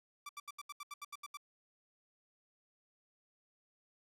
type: tone bursts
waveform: sawtooth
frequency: 1166 Hz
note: D6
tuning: 13 cents flat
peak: -40 dBFS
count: 11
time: 0.26-1.372 s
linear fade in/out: 5 ms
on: 32 ms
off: 76 ms
effects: resampled to 32000 Hz + 11-bit